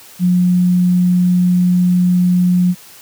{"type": "tone", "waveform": "sine", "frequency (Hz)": 179.4, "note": "F3", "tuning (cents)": 47, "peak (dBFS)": -9, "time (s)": [0.19, 2.75], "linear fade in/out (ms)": 50, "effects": ["white hiss -40 dBFS RMS until 3.01 s", "high-pass 80 Hz 12 dB/octave"]}